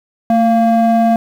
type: ring-modulated tone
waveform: triangle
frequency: 458.9 Hz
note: A#4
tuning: 27 cents flat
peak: -3 dBFS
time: 0.3-1.16 s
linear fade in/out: 2 ms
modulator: 234 Hz
effects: tanh soft clip ceiling 0 dBFS + 7-bit